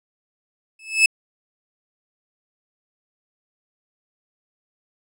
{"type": "tone with exponential growth", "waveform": "40% pulse", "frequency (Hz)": 2607, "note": "E7", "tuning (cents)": -20, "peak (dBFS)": -7, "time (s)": [0.79, 1.06], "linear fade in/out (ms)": 5, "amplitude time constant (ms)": 57, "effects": ["low-pass 12000 Hz 12 dB/octave"]}